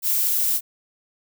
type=noise; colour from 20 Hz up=violet; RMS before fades=-21 dBFS; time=0.02-0.61 s; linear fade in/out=50 ms; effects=none